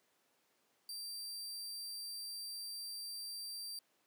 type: tone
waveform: sawtooth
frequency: 4699 Hz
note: D8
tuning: in tune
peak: -40 dBFS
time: 0.89-3.79 s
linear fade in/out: 2 ms
effects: pink hiss -75 dBFS RMS until 4.06 s + high-pass 300 Hz 12 dB/octave